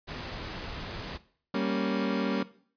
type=noise; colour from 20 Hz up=pink; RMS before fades=-38 dBFS; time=0.07-1.18 s; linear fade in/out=20 ms
type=chord; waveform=30% pulse; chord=G diminished; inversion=none; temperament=equal; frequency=196 / 233.1 / 277.2 Hz; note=G3 / Bb3 / Db4; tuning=0 / 0 / 0 cents; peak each=-29 dBFS; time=1.54-2.43 s; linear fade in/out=5 ms
effects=noise-tail reverb RT60 0.5 s tail -17 dB re dry + resampled to 11025 Hz